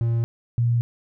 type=tone pair in turn; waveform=triangle / sine; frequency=116.3 / 118.61 Hz; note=A#2 / A#2; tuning=-4 / +30 cents; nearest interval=unison; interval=34 cents; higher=second; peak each=-17 dBFS; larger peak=neither; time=0.01-0.24 / 0.58-0.81 s; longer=neither; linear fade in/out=0 ms; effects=none